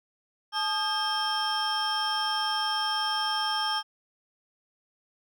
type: tone cluster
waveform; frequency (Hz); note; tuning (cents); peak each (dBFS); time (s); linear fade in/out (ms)
triangle; 861 / 1230 / 1610 / 3193 / 5360; A5 / D#6 / G6 / G7 / E8; -38 / -20 / +46 / +31 / +28; -29 / -31 / -33 / -30 / -32; 0.52-3.83; 50
effects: none